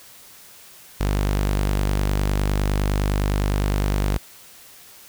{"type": "tone", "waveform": "sawtooth", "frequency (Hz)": 49.8, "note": "G1", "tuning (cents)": 28, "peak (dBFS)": -15, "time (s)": [1, 4.18], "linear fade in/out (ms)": 10, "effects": ["white hiss -46 dBFS RMS until 5.08 s"]}